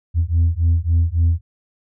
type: beating tone pair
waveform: sine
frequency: 81.9 / 85.5 Hz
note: E2 / F2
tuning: -11 / -36 cents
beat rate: 3.6 Hz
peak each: -15 dBFS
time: 0.14-1.41 s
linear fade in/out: 50 ms
effects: tanh soft clip ceiling -10 dBFS